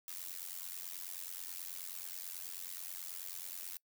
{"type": "noise with amplitude modulation", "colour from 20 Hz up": "blue", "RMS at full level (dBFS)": -41, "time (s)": [0.08, 3.77], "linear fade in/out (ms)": 0, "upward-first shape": "sine", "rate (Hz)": 89.3, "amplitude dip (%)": 95, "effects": ["noise-tail reverb RT60 0.1 s tail -24 dB re dry"]}